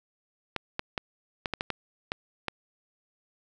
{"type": "clicks", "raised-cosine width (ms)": 0.3, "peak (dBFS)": -13, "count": 9, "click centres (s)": [0.563, 0.794, 0.978, 1.458, 1.537, 1.609, 1.703, 2.119, 2.483], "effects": []}